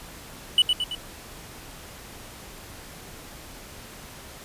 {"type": "tone with echo", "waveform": "triangle", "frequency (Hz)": 2968, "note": "F#7", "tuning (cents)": 5, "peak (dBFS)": -12, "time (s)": [0.58, 0.62], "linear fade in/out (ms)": 2, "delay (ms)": 110, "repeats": 3, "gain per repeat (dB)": -5, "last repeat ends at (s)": 0.95, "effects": ["pink hiss -43 dBFS RMS until 4.44 s", "resampled to 32000 Hz"]}